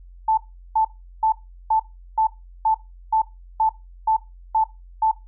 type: tone bursts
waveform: sine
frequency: 880 Hz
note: A5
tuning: in tune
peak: -15 dBFS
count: 11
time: 0.28-5.114 s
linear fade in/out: 5 ms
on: 94 ms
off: 380 ms
effects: noise-tail reverb RT60 0.2 s tail -17 dB re dry + added 44 Hz sine -41 dBFS peak until 5.27 s